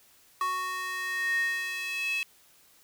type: tone with high-pass filter sweep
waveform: square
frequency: 370 Hz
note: F#4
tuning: in tune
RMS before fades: -31 dBFS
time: 0.41-2.23 s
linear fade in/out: 0 ms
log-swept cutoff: 1200 to 2700 Hz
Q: 8.5
effects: white hiss -60 dBFS RMS until 2.83 s